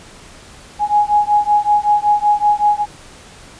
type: beating tone pair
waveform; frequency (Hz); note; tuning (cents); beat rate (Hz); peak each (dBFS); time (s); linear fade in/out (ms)
sine; 830 / 835.3; G#5 / G#5; -1 / +10; 5.3; -14; 0.79-2.86; 50
effects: pink hiss -40 dBFS RMS until 3.59 s + resampled to 22050 Hz